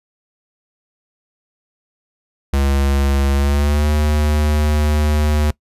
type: tone with pitch glide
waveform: square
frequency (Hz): 69.3 to 75.14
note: C#2 to D2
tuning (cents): 0 to +40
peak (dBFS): -14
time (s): 2.53-5.51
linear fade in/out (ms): 5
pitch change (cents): +140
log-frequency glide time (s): 3.34-3.9
effects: noise-tail reverb RT60 0.1 s tail -22 dB re dry + resampled to 32000 Hz